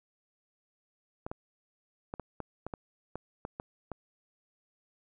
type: clicks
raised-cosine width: 1 ms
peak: -23 dBFS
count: 11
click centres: 1.265 / 1.315 / 2.139 / 2.197 / 2.403 / 2.666 / 2.738 / 3.156 / 3.451 / 3.599 / 3.917 s
effects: none